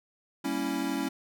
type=chord; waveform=square; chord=G diminished seventh; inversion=none; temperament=equal; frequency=196 / 233.1 / 277.2 / 329.6 Hz; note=G3 / Bb3 / Db4 / Fb4; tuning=0 / 0 / 0 / 0 cents; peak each=-38 / -38 / -32 / -35 dBFS; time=0.44-1.09 s; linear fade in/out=10 ms; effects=none